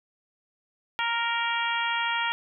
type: harmonic tone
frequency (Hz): 466.2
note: A#4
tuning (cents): 0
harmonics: 2 / 3 / 4 / 5 / 6 / 7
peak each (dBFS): -29 / -31 / -32 / -33 / -34 / -34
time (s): 0.99-2.32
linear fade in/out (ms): 0
effects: none